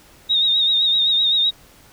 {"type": "tone with vibrato", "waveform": "sine", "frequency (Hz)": 3729, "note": "A#7", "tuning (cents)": 0, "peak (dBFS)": -14, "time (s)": [0.29, 1.51], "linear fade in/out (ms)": 20, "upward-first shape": "sine", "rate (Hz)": 7.8, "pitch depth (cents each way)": 50, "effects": ["pink hiss -49 dBFS RMS until 1.92 s"]}